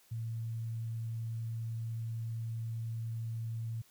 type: tone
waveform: sine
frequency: 113.8 Hz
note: A#2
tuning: 41 cents flat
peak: -35 dBFS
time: 0.11-3.82 s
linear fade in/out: 10 ms
effects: white hiss -65 dBFS RMS until 3.9 s